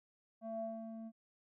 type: tone with low-pass filter sweep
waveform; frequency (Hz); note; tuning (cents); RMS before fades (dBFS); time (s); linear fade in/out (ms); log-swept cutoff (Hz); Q
square; 224.2; A3; +33; -44; 0.41-1.12; 50; 780 to 460; 8
effects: none